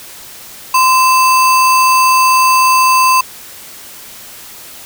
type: tone with sample-and-hold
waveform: sine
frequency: 1032 Hz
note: C6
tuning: 24 cents flat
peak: -6 dBFS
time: 0.74-3.21 s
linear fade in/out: 5 ms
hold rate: 3675 Hz
effects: white hiss -33 dBFS RMS until 4.85 s